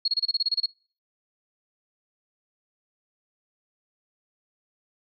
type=tone bursts; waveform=sine; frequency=4314 Hz; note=C#8; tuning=48 cents flat; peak=-20 dBFS; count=11; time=0.05-0.66 s; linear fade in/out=5 ms; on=30 ms; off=28 ms; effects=noise-tail reverb RT60 0.4 s tail -24 dB re dry

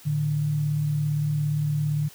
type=tone pair together; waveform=sine; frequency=111.9 / 149.37 Hz; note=A2 / D3; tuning=+30 / +30 cents; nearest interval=perfect fourth; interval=500 cents; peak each=-32 / -22 dBFS; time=0.05-2.09 s; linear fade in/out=20 ms; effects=white hiss -49 dBFS RMS until 2.14 s

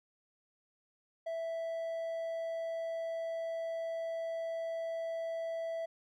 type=tone; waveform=triangle; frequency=659.3 Hz; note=E5; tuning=in tune; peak=-33 dBFS; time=1.26-5.86 s; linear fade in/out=10 ms; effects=none

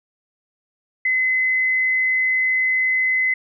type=tone; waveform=sine; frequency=2037 Hz; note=C7; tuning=47 cents flat; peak=-16 dBFS; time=1.05-3.34 s; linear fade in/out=5 ms; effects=none

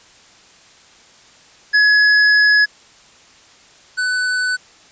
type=tone pair in turn; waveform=square; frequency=1689 / 1498.2 Hz; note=G#6 / F#6; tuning=+29 / +21 cents; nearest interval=major second; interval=208 cents; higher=first; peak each=-10 / -17 dBFS; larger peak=first; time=1.73-2.66 / 3.97-4.57 s; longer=first; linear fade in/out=20 ms; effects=white hiss -47 dBFS RMS until 4.91 s + resampled to 16000 Hz

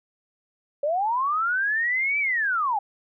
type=linear two-way sweep; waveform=sine; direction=up then down; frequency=554 to 2337 to 779 Hz; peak=-21 dBFS; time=0.83-2.79 s; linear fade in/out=5 ms; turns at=2.19 s; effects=none

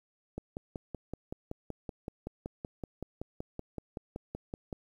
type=click train; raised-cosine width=2 ms; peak=-24 dBFS; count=24; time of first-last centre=0.38-4.728 s; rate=5.29 Hz; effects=10-bit

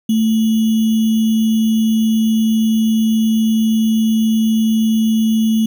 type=tone with sample-and-hold; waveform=sine; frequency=220.9 Hz; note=A3; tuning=7 cents sharp; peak=-11 dBFS; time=0.09-5.66 s; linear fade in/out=5 ms; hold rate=3150 Hz; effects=none

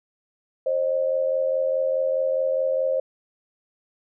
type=tone pair together; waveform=sine; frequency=531 / 615.8 Hz; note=C5 / D#5; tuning=+25 / -18 cents; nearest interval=minor third; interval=257 cents; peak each=-21 / -26 dBFS; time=0.66-3 s; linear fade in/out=5 ms; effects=none

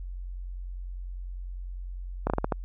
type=slowing click train; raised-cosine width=1 ms; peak=-11 dBFS; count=6; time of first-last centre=2.27-2.522 s; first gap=29 ms; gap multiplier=1.28; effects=added 45 Hz sine -34 dBFS peak until 2.64 s

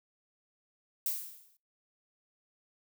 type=noise with exponential decay; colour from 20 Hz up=violet; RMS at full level=-30 dBFS; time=1.06-1.57 s; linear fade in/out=2 ms; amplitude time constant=110 ms; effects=noise-tail reverb RT60 0.3 s tail -25 dB re dry

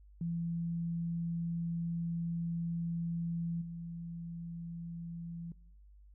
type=tone with level steps; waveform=sine; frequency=168.6 Hz; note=E3; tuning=39 cents sharp; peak=-33 / -40 dBFS; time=0.21-5.52 s; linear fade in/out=2 ms; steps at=3.61 s; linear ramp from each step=10 ms; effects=noise-tail reverb RT60 0.9 s tail -22 dB re dry + added 50 Hz sine -55 dBFS peak until 6.14 s

